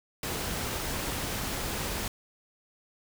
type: noise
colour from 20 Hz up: pink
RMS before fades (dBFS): -33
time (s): 0.23-2.08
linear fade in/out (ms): 2
effects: none